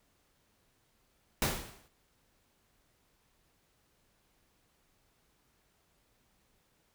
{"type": "noise with exponential decay", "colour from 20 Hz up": "pink", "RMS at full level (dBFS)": -27, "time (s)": [1.42, 1.88], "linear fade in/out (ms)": 1, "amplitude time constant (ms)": 98, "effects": ["pink hiss -72 dBFS RMS until 6.94 s"]}